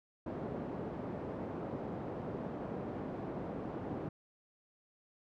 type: band-pass noise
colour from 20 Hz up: pink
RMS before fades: -41 dBFS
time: 0.26-4.09 s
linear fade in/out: 5 ms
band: 150 to 640 Hz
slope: 12 dB/octave
effects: none